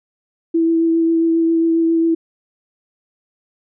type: tone with vibrato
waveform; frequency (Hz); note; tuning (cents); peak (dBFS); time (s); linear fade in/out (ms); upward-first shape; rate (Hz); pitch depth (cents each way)
sine; 329.6; E4; 0; -12; 0.54-2.15; 10; triangle; 7.4; 15
effects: none